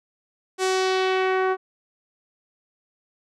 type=tone with low-pass filter sweep; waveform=sawtooth; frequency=376 Hz; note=F#4; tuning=28 cents sharp; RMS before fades=-22 dBFS; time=0.58-1.57 s; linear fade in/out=50 ms; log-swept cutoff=8600 to 1300 Hz; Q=1.4; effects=none